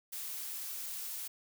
blue noise, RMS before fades -41 dBFS, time 0.12-1.28 s, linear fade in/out 10 ms, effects none

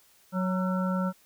harmonic tone with a mistuned harmonic, 185 Hz, F#3, in tune, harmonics 1 / 3 / 5 / 7 / 8, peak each -26 / -34 / -38 / -35 / -46 dBFS, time 0.32-1.13 s, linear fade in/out 50 ms, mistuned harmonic 7, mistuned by +65 cents, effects white hiss -61 dBFS RMS until 1.25 s

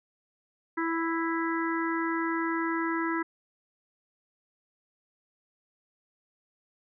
harmonic tone, 330 Hz, E4, 2 cents sharp, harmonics 1 / 3 / 4 / 5 / 6, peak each -29 / -34 / -35 / -36 / -37 dBFS, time 0.77-3.23 s, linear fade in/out 10 ms, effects none

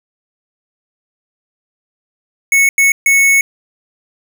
square tone bursts at uneven times, 2206 Hz, C#7, 9 cents flat, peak -8 dBFS, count 3, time 2.52-2.69 / 2.78-2.92 / 3.06-3.41 s, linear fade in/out 2 ms, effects none

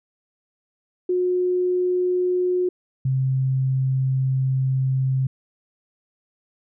sine tone pair in turn, 362 / 131.97 Hz, F#4 / C3, -38 / +15 cents, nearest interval octave + perfect fourth, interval 1747 cents, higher first, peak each -18 / -18 dBFS, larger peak neither, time 1.09-2.69 / 3.05-5.27 s, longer second, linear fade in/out 5 ms, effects none

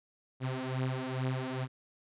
sawtooth beating tone pair, 128.6 / 130.9 Hz, C3 / C3, -30 / +1 cents, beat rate 2.3 Hz, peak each -31 dBFS, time 0.4-1.68 s, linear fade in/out 50 ms, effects resampled to 8000 Hz

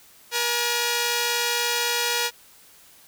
5% pulse tone pair together, 476.5 / 849 Hz, A#4 / G#5, +38 / +38 cents, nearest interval minor seventh, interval 1000 cents, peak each -11 / -17 dBFS, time 0.31-2.31 s, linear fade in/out 50 ms, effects white hiss -52 dBFS RMS until 3.07 s

